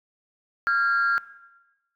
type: tone pair together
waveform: sine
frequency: 1385.3 / 1631 Hz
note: F6 / G#6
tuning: -14 / -32 cents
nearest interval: minor third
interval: 282 cents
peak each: -19 / -23 dBFS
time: 0.67-1.18 s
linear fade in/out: 0 ms
effects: noise-tail reverb RT60 1.0 s tail -17 dB re dry + tanh soft clip ceiling -15 dBFS